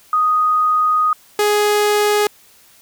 sine / sawtooth tone pair in turn, 1244.5 / 416.6 Hz, D#6 / G#4, 0 / +5 cents, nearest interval octave + perfect fifth, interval 1895 cents, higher first, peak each -12 / -9 dBFS, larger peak second, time 0.13-1.13 / 1.39-2.27 s, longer first, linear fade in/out 2 ms, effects white hiss -49 dBFS RMS until 2.81 s

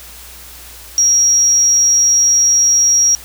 sine tone, 5660 Hz, F8, 22 cents sharp, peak -8 dBFS, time 0.98-3.15 s, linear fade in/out 0 ms, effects added 60 Hz sine -40 dBFS peak until 3.24 s + white hiss -36 dBFS RMS until 3.24 s

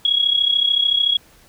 sine tone with amplitude modulation, 3322 Hz, G#7, in tune, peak -11 dBFS, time 0.05-1.17 s, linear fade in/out 2 ms, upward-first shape sine, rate 33.6 Hz, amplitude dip 75%, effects pink hiss -51 dBFS RMS until 1.48 s

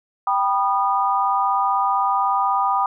sine chord, G augmented, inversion none, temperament just, 784 / 980 / 1225 Hz, G5 / B5 / D#6, 0 / -14 / -27 cents, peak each -21 dBFS, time 0.27-2.86 s, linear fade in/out 2 ms, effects none

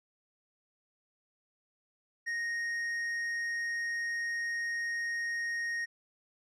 triangle tone with tanh clipping, 1864.7 Hz, A#6, in tune, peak -33 dBFS, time 2.26-5.86 s, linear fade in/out 20 ms, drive 10 dB, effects none

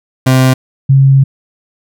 30% pulse / sine tone pair in turn, 130 / 135.78 Hz, C3 / C#3, -11 / -35 cents, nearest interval minor second, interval 76 cents, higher second, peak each -3 dBFS, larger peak neither, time 0.26-0.54 / 0.89-1.24 s, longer second, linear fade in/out 10 ms, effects none

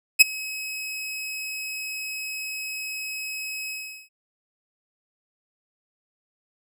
sawtooth tone with ADSR envelope, 2557 Hz, D#7, 47 cents sharp, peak -3 dBFS, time 0.19-4.09 s, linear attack 23 ms, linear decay 16 ms, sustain -24 dB, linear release 390 ms, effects none

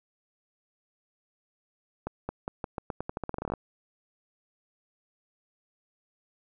accelerating click train, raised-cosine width 1 ms, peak -18 dBFS, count 19, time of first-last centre 2.07-3.537 s, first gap 220 ms, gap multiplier 0.86, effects none

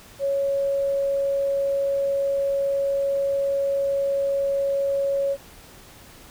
sine tone, 554.4 Hz, C#5, in tune, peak -20 dBFS, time 0.19-5.37 s, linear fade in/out 50 ms, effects pink hiss -47 dBFS RMS until 6.3 s

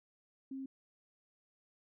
sine tone, 267.7 Hz, C4, 40 cents sharp, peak -40 dBFS, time 0.51-0.66 s, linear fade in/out 5 ms, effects none

